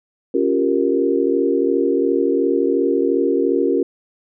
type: chord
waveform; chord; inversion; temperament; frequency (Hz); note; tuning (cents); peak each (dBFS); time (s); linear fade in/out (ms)
sine; G half-diminished seventh; second; equal; 277.2 / 349.2 / 392 / 466.2; Db4 / F4 / G4 / Bb4; 0 / 0 / 0 / 0; -20; 0.34-3.83; 5
effects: none